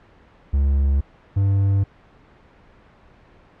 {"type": "tone pair in turn", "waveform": "triangle", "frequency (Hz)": [69.3, 98.57], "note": ["C#2", "G2"], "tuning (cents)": [0, 10], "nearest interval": "tritone", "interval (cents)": 610, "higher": "second", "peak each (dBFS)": -13, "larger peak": "neither", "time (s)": [[0.53, 1.01], [1.36, 1.84]], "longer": "neither", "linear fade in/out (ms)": 10, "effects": ["pink hiss -51 dBFS RMS until 3.6 s", "low-pass 2000 Hz 12 dB/octave"]}